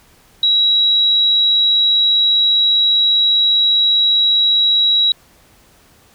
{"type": "tone", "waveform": "sine", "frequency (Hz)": 3875, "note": "B7", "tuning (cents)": -34, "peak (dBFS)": -10, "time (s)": [0.43, 5.12], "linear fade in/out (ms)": 2, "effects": ["pink hiss -50 dBFS RMS until 6.14 s"]}